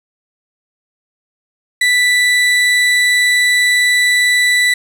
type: tone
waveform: 35% pulse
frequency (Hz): 1975.5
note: B6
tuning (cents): 0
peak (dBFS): -8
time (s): 1.81-4.74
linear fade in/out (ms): 5
effects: low-pass 11000 Hz 12 dB/octave + 7-bit